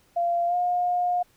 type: tone with pitch glide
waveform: sine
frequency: 690 to 713.1 Hz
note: F5 to F5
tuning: -21 to +36 cents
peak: -21 dBFS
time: 0.16-1.23 s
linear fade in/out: 10 ms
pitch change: +57 cents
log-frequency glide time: 0.47-0.55 s
effects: pink hiss -62 dBFS RMS until 1.36 s